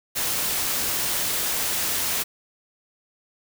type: noise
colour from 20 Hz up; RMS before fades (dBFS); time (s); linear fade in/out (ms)
white; -25; 0.15-2.24; 20
effects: none